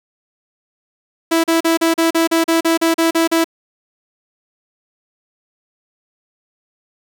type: tone bursts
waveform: sawtooth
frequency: 329.3 Hz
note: E4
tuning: 2 cents flat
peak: -8 dBFS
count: 13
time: 1.31-3.444 s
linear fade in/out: 10 ms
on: 130 ms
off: 37 ms
effects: 7-bit